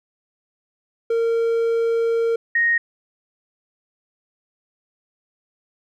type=tone pair in turn; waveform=triangle / sine; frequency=460 / 1866.2 Hz; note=A#4 / A#6; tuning=-23 / +1 cents; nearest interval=2 octaves; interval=2424 cents; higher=second; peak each=-15 dBFS; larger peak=neither; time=1.1-2.36 / 2.55-2.78 s; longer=first; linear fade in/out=5 ms; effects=none